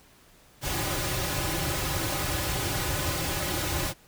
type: noise with comb filter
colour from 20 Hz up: pink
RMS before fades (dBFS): -29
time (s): 0.61-3.94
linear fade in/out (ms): 50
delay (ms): 4.4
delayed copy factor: -0.9
effects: pink hiss -57 dBFS RMS until 4.07 s